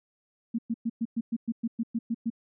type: tone bursts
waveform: sine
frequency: 230 Hz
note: A#3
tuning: 23 cents flat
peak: -25 dBFS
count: 12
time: 0.54-2.302 s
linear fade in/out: 10 ms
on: 46 ms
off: 110 ms
effects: none